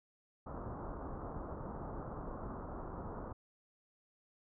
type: low-pass noise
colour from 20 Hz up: pink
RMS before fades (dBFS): -44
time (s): 0.46-3.33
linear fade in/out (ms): 10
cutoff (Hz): 1300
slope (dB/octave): 48
effects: none